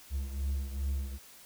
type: beating tone pair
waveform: triangle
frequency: 68 / 70.5 Hz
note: C#2 / C#2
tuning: -33 / +30 cents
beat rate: 2.5 Hz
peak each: -30 / -36 dBFS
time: 0.1-1.19 s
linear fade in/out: 50 ms
effects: white hiss -54 dBFS RMS until 1.45 s